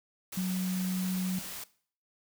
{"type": "tone in noise", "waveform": "sine", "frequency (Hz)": 185, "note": "F#3", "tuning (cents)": 0, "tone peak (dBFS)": -28, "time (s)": [0.37, 1.39], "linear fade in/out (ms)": 5, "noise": "white", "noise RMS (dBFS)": -41, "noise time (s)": [0.32, 1.64], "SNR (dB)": 10, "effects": ["noise-tail reverb RT60 0.5 s tail -19 dB re dry"]}